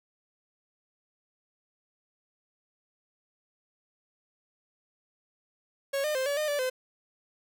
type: tone with pitch steps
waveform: 45% pulse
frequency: 552 / 606 / 523 / 571 / 609 / 580 / 513 Hz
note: C#5 / D#5 / C5 / D5 / D#5 / D5 / C5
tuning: -7 / -46 / -1 / -49 / -37 / -22 / -34 cents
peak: -27 dBFS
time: 5.93-6.7 s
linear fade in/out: 10 ms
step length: 110 ms
effects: none